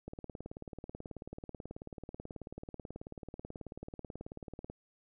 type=click train; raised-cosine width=2 ms; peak=-30 dBFS; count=86; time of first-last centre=0.08-4.7 s; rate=18.4 Hz; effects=none